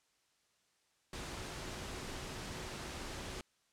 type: tone in noise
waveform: sine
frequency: 370 Hz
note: F#4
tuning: in tune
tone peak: -54 dBFS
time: 1.13-3.41 s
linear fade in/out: 2 ms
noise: pink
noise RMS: -44 dBFS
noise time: 1.13-3.41 s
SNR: -13 dB
effects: white hiss -75 dBFS RMS until 3.72 s + low-pass 8000 Hz 12 dB/octave